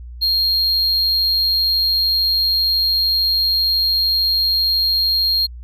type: tone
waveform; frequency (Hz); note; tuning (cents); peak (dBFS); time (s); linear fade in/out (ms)
triangle; 4231; C8; +19; -13; 0.21-5.47; 20
effects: added 60 Hz sine -31 dBFS peak until 5.63 s